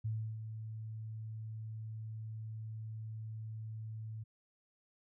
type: tone with ADSR envelope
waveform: sine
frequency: 110 Hz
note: A2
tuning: in tune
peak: -33 dBFS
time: 0.04-4.24 s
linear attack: 14 ms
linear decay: 320 ms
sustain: -8 dB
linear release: 14 ms
effects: none